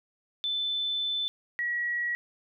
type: tone pair in turn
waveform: sine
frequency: 3520 / 1918.2 Hz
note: A7 / A#6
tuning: 0 / +49 cents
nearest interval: major seventh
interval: 1051 cents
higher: first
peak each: -27 dBFS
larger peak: neither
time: 0.44-1.28 / 1.59-2.15 s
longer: first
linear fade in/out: 0 ms
effects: none